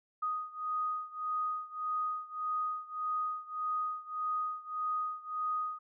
sine beating tone pair, 1244.5 / 1246.2 Hz, D#6 / D#6, 0 / +2 cents, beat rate 1.7 Hz, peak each -35 / -37 dBFS, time 0.22-5.79 s, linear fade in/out 10 ms, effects none

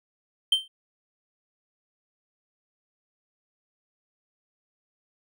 triangle tone with exponential decay, 3125 Hz, G7, 6 cents flat, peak -13 dBFS, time 0.52-0.68 s, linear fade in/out 5 ms, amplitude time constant 34 ms, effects none

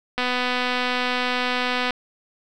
click train, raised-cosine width 0.3 ms, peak -8 dBFS, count 431, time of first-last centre 0.18-1.907 s, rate 249 Hz, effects none

